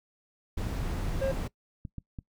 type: noise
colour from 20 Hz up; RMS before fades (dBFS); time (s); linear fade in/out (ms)
brown; -32; 0.57-1.48; 10
type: tone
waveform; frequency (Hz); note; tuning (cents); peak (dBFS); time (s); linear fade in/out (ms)
triangle; 537; C5; +45; -24; 1.21-1.32; 10
type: clicks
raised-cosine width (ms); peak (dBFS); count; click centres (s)
5; -26; 4; 1.333 / 1.852 / 1.983 / 2.188
effects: noise-tail reverb RT60 0.1 s tail -21 dB re dry